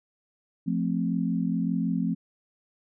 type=chord; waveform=sine; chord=F major; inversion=none; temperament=equal; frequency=174.61 / 220 / 261.6 Hz; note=F3 / A3 / C4; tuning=0 / 0 / 0 cents; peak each=-27 / -29 / -29 dBFS; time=0.66-2.15 s; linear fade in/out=20 ms; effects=none